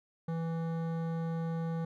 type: tone with hard clipping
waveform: triangle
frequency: 164.81 Hz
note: E3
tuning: in tune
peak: -34 dBFS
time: 0.28-1.85 s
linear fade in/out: 5 ms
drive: 18 dB
effects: none